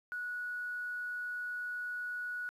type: tone with quantisation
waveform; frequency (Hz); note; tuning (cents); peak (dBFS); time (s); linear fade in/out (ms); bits
sine; 1466; F#6; -16; -36; 0.12-2.49; 0; 10
effects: resampled to 32000 Hz

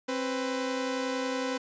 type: tone pair together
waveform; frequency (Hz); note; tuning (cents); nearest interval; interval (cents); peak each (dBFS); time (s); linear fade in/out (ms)
sawtooth; 265.4 / 499.9; C4 / B4; +25 / +21; major seventh; 1096; -28; 0.08-1.58; 10
effects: resampled to 16000 Hz

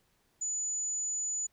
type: tone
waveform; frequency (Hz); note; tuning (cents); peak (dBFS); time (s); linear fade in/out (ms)
sine; 6950; A8; -22; -31; 0.41-1.47; 10
effects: pink hiss -72 dBFS RMS until 1.52 s

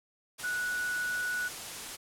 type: tone in noise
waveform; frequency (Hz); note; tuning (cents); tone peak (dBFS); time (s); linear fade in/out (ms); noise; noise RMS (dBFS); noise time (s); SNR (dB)
sine; 1473; F#6; -8; -30; 0.43-1.49; 20; white; -40; 0.38-1.97; +7
effects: low-pass 11000 Hz 12 dB/octave

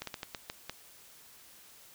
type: slowing click train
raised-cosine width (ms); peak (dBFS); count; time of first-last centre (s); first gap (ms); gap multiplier
0.2; -20; 7; 0.02-0.696; 53; 1.3
effects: white hiss -56 dBFS RMS until 1.94 s

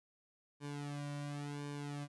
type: tone with flanger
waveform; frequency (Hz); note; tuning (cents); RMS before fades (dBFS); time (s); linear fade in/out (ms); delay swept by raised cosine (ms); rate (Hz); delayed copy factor
sawtooth; 144.5; D3; -28; -43; 0.6-2.08; 50; 1.5 to 2.41; 0.93; -0.95
effects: resampled to 24000 Hz

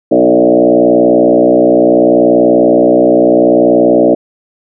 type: tone with frequency modulation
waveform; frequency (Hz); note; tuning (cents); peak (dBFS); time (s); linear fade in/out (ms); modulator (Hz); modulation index
sine; 447.7; A4; +30; -4; 0.11-4.15; 10; 60.7; 3.3
effects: none

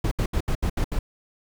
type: noise bursts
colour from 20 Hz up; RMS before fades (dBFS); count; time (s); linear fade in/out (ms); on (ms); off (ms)
brown; -23; 7; 0.04-0.99; 5; 74; 72
effects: none

